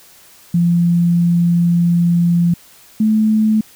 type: tone pair in turn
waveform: sine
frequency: 172.1 / 216.8 Hz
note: F3 / A3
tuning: -25 / -25 cents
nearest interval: major third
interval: 400 cents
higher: second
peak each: -10 dBFS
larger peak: neither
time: 0.54-2.54 / 3-3.61 s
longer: first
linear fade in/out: 5 ms
effects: white hiss -45 dBFS RMS until 3.75 s